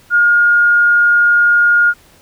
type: tone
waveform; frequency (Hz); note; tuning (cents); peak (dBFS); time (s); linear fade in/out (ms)
sine; 1424; F6; +33; -7; 0.1-1.94; 50
effects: pink hiss -47 dBFS RMS until 2.21 s